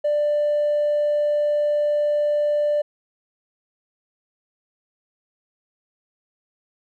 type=tone with hard clipping; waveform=sine; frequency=591 Hz; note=D5; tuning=11 cents sharp; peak=-18 dBFS; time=0.04-2.82 s; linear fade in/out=10 ms; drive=1 dB; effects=none